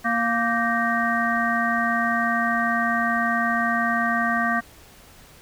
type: harmonic tone with a mistuned harmonic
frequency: 233.1 Hz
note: A#3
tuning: in tune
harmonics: 1 / 3 / 5 / 7 / 8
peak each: -26 / -26 / -26 / -26 / -26 dBFS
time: 0.04-4.61 s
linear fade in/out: 20 ms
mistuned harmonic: 7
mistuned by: -78 cents
effects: pink hiss -49 dBFS RMS until 5.41 s